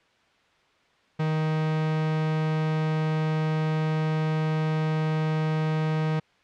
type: tone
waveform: 45% pulse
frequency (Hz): 156.5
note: D#3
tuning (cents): +10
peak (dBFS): -23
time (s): 1.19-6.2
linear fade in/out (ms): 10
effects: white hiss -62 dBFS RMS until 6.43 s + low-pass 3000 Hz 12 dB/octave